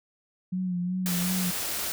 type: tone with vibrato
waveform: sine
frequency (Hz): 180.9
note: F#3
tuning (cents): -39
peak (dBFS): -26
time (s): 0.52-1.51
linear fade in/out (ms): 10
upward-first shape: sine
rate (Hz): 2.7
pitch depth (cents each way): 45
type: noise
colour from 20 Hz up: white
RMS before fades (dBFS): -31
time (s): 1.06-1.92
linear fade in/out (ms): 0
effects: none